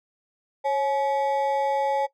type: ring-modulated tone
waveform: triangle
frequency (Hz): 698.5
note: F5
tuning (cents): 0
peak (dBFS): -16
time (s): 0.64-2.07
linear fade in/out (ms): 20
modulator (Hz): 150
effects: noise-tail reverb RT60 0.1 s tail -18 dB re dry